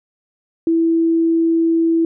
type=tone; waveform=sine; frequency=329.8 Hz; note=E4; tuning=1 cent sharp; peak=-12 dBFS; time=0.67-2.05 s; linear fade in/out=2 ms; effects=none